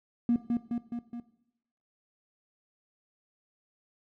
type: tone with echo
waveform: triangle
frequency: 237.4 Hz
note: A#3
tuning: 32 cents sharp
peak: -18 dBFS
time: 0.29-0.36 s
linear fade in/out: 2 ms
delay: 210 ms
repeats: 4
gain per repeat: -4 dB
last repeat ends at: 1.2 s
effects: noise-tail reverb RT60 0.8 s tail -17 dB re dry + tanh soft clip ceiling -19 dBFS